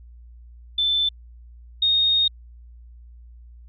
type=tone pair in turn; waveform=sine; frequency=3529 / 3711 Hz; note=A7 / A#7; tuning=+4 / -9 cents; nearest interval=minor second; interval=87 cents; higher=second; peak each=-18 / -16 dBFS; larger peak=second; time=0.78-1.09 / 1.82-2.28 s; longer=second; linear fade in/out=5 ms; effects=added 59 Hz sine -42 dBFS peak until 3.68 s